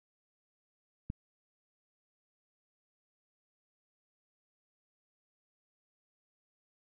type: click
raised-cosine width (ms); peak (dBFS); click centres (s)
5; -24; 1.101
effects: none